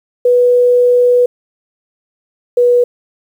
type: tone pair in turn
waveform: sine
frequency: 491.1 / 487.1 Hz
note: B4 / B4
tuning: -10 / -24 cents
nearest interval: unison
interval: 14 cents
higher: first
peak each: -6 dBFS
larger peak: neither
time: 0.25-1.26 / 2.57-2.84 s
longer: first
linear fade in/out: 5 ms
effects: 7-bit

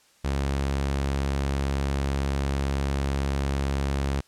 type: tone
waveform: sawtooth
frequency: 69 Hz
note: C#2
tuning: 7 cents flat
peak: -20 dBFS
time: 0.24-4.21 s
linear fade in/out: 10 ms
effects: white hiss -60 dBFS RMS until 4.27 s + low-pass 9000 Hz 12 dB/octave

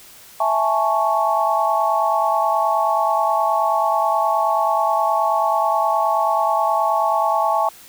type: chord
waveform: sine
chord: A major seventh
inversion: second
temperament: equal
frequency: 659.3 / 830.6 / 880 / 1108.7 Hz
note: E5 / G#5 / A5 / C#6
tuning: 0 / 0 / 0 / 0 cents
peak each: -21 dBFS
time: 0.4-7.69 s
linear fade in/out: 5 ms
effects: white hiss -44 dBFS RMS until 7.88 s

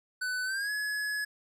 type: tone with pitch glide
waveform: square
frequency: 1500 to 1693.4 Hz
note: F#6 to G#6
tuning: +23 to +33 cents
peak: -31 dBFS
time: 0.21-1.25 s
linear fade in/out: 10 ms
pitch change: +210 cents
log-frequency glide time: 0.44-0.71 s
effects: low-pass 12000 Hz 12 dB/octave + 12-bit

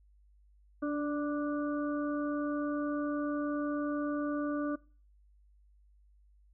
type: harmonic tone with a mistuned harmonic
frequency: 294.5 Hz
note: D4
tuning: 5 cents sharp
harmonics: 1 / 2 / 4 / 5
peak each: -31 / -38 / -42 / -45 dBFS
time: 0.82-4.76 s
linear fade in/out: 10 ms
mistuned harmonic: 1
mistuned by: -16 cents
effects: noise-tail reverb RT60 0.4 s tail -23 dB re dry + added 50 Hz sine -60 dBFS peak until 6.53 s

